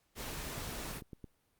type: noise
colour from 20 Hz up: pink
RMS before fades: -42 dBFS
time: 0.15-1.02 s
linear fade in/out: 50 ms
type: click train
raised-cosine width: 3 ms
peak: -33 dBFS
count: 8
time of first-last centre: 0.47-1.243 s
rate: 9.06 Hz
effects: pink hiss -75 dBFS RMS until 1.59 s + Opus 48 kbps